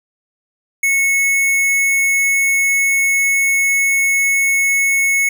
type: tone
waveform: square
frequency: 2199 Hz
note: C#7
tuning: 14 cents flat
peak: -13 dBFS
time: 0.83-5.29 s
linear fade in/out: 5 ms
effects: none